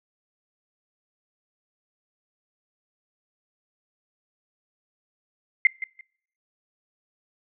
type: tone with echo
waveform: sine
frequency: 2093 Hz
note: C7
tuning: in tune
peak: -12 dBFS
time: 5.65-5.67 s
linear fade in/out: 2 ms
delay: 170 ms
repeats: 2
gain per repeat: -14 dB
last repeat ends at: 6.01 s
effects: noise-tail reverb RT60 0.7 s tail -26 dB re dry